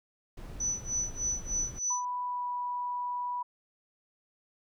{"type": "noise", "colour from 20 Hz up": "brown", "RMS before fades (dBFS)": -41, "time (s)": [0.37, 1.79], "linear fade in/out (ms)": 5}
{"type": "tone with tremolo", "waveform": "sine", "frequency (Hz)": 5970, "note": "F#8", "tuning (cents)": 15, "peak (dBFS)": -27, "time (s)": [0.6, 2.05], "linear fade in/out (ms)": 5, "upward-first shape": "sine", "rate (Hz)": 3.3, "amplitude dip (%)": 95}
{"type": "tone with pitch glide", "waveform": "sine", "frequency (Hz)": [987.8, 981], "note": ["B5", "B5"], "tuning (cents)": [0, -12], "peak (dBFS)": -31, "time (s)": [1.9, 3.43], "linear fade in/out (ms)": 10, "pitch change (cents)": -12, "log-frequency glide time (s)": [2.24, 2.46]}
{"effects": []}